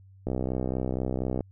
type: click train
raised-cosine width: 2 ms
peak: -16 dBFS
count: 74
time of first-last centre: 0.27-1.407 s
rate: 64.2 Hz
effects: added 96 Hz sine -50 dBFS peak until 1.51 s